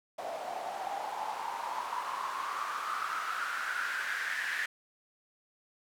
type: noise with band-pass filter sweep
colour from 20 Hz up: white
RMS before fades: -36 dBFS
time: 0.18-4.66 s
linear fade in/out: 5 ms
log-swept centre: 670 to 1800 Hz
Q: 7.2
effects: none